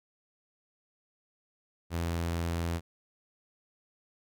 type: tone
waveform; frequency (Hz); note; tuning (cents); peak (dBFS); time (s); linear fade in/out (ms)
sawtooth; 84.4; E2; +41; -26; 1.9-2.81; 50
effects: none